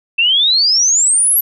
sine exponential sweep, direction up, 2637 to 11970 Hz, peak -9 dBFS, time 0.18-1.41 s, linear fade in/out 10 ms, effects none

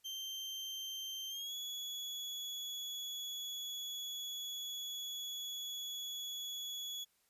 35% pulse tone with pitch glide, 3136 to 3381 Hz, G7 to G#7, 0 to +30 cents, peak -39 dBFS, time 0.04-7.05 s, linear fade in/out 20 ms, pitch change +130 cents, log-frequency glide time 1.28-1.54 s, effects white hiss -75 dBFS RMS until 7.29 s + resampled to 32000 Hz

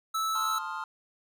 square tone, 1310 Hz, E6, 11 cents flat, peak -28 dBFS, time 0.14-0.59 s, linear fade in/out 10 ms
triangle chord, F dominant seventh, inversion first, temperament equal, 880 / 1046.5 / 1244.5 / 1396.9 Hz, A5 / C6 / Eb6 / F6, 0 / 0 / 0 / 0 cents, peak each -37 dBFS, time 0.35-0.84 s, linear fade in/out 2 ms
effects none

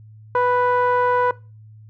sawtooth tone with low-pass filter, 493.9 Hz, B4, in tune, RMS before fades -18 dBFS, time 0.35-1.31 s, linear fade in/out 2 ms, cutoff 1200 Hz, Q 3.2, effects noise-tail reverb RT60 0.3 s tail -21 dB re dry + added 108 Hz sine -41 dBFS peak until 1.89 s

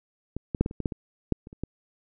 clicks, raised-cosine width 3 ms, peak -19 / -15 / -7 / -15 / -26 / -18 / -12 / -20 / -9 / -29 / -30 / -17 dBFS, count 12, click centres 0.366 / 0.548 / 0.61 / 0.661 / 0.711 / 0.803 / 0.858 / 0.922 / 1.323 / 1.471 / 1.529 / 1.636 s, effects none

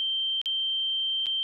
sine tone with dropouts, 3135 Hz, G7, 1 cent flat, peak -25 dBFS, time 0-1.43 s, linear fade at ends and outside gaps 0 ms, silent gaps 0.415-0.458 / 1.259-1.267 s, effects none

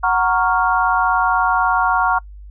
sine chord, Gb major seventh, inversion none, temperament equal, 740 / 932.3 / 1108.7 / 1396.9 Hz, Gb5 / Bb5 / Db6 / F6, 0 / 0 / 0 / 0 cents, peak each -19 dBFS, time 0.03-2.19 s, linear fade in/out 10 ms, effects noise-tail reverb RT60 0.1 s tail -26 dB re dry + added 50 Hz sine -34 dBFS peak until 2.5 s

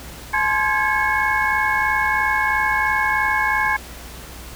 sine tone cluster, 853 / 1045 / 1623 / 1686 / 2195 Hz, G#5 / C6 / G#6 / G#6 / C#7, +46 / -2 / -40 / +26 / -18 cents, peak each -23 dBFS, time 0.33-3.77 s, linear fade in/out 10 ms, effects added 60 Hz sine -38 dBFS peak until 4.55 s + pink hiss -38 dBFS RMS until 4.55 s

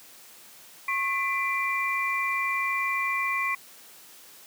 sine tone cluster, 1089 / 2008 / 2370 Hz, C#6 / B6 / D7, -31 / +28 / +15 cents, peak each -29 dBFS, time 0.88-3.55 s, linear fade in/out 5 ms, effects white hiss -50 dBFS RMS until 4.46 s + high-pass 150 Hz 12 dB/octave

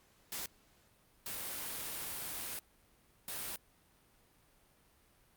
white noise bursts at uneven times, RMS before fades -41 dBFS, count 3, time 0.32-0.46 / 1.26-2.59 / 3.28-3.56 s, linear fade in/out 2 ms, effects pink hiss -68 dBFS RMS until 5.36 s + Opus 48 kbps

